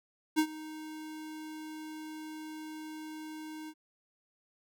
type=tone with ADSR envelope; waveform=square; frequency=311.1 Hz; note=D#4; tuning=in tune; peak=-23 dBFS; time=0.36-3.74 s; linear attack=28 ms; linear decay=74 ms; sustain=-19 dB; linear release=55 ms; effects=none